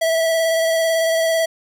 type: tone with vibrato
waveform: square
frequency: 654 Hz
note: E5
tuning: 14 cents flat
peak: -16 dBFS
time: 0.01-1.46 s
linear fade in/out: 10 ms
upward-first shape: square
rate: 18 Hz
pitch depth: 13 cents each way
effects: none